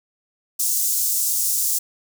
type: high-pass noise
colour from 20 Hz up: pink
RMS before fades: -21 dBFS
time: 0.59-1.79 s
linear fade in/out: 10 ms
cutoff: 6500 Hz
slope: 24 dB/octave
effects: none